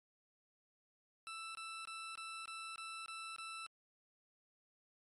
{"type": "tone bursts", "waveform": "20% pulse", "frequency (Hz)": 1326, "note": "E6", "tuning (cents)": 10, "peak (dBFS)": -40, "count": 8, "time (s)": [1.27, 3.664], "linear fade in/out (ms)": 0, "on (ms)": 280, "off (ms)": 22, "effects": ["MP3 48 kbps"]}